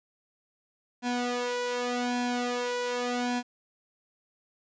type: tone with flanger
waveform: sawtooth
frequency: 244.9 Hz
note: B3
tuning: 14 cents flat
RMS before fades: -30 dBFS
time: 1.02-3.43 s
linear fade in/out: 50 ms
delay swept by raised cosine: 1.2 to 2.03 ms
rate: 0.85 Hz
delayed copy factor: +0.9
effects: resampled to 16000 Hz + 10-bit